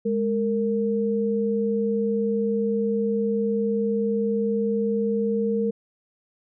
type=tone pair together; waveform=sine; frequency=207.7 / 459.9 Hz; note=G#3 / A#4; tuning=0 / -23 cents; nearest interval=octave + major second; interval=1377 cents; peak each=-24 / -23 dBFS; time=0.05-5.71 s; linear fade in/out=10 ms; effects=none